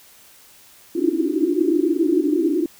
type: band-pass noise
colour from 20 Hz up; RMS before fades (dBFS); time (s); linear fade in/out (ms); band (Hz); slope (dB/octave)
pink; -19; 0.95-2.66; 5; 290 to 360; 96
effects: white hiss -49 dBFS RMS until 2.79 s